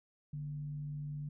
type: tone with frequency modulation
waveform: sine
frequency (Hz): 146.83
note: D3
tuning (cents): 0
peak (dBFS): -38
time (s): 0.33-1.29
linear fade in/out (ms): 5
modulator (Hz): 94.6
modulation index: 0.22
effects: none